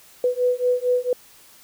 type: beating tone pair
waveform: sine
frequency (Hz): 493.9 / 498.3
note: B4 / B4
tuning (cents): 0 / +15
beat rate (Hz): 4.4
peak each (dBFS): -21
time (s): 0.24-1.13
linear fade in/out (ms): 2
effects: white hiss -50 dBFS RMS until 1.63 s